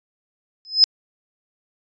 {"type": "tone with exponential growth", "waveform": "sine", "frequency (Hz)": 5100, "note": "D#8", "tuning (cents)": 42, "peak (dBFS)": -5, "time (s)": [0.65, 0.84], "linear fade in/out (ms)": 0, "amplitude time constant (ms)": 40, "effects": ["resampled to 16000 Hz"]}